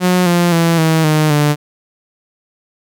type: tone with pitch steps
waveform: sawtooth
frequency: 181.1 / 173.92 / 167.03 / 160.41 / 154.06 / 147.95 Hz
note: F#3 / F3 / E3 / E3 / D#3 / D3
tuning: -37 / -7 / +23 / -47 / -17 / +13 cents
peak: -6 dBFS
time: 0-1.56 s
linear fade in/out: 50 ms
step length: 260 ms
effects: none